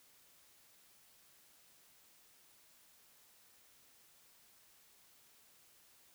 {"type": "silence", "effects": ["white hiss -66 dBFS RMS until 6.14 s"]}